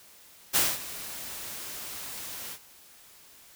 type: noise with ADSR envelope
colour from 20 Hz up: white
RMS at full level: -22 dBFS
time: 0.53-2.59 s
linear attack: 29 ms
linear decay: 220 ms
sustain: -17 dB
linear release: 70 ms
effects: white hiss -54 dBFS RMS until 3.55 s